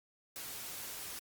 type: noise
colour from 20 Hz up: white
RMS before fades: -44 dBFS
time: 0.36-1.19 s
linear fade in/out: 0 ms
effects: Opus 48 kbps